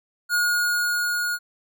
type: tone with level ramp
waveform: square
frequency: 1439 Hz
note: F#6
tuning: 49 cents flat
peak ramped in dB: -19 to -24 dBFS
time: 0.29-1.39 s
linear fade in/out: 50 ms
effects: none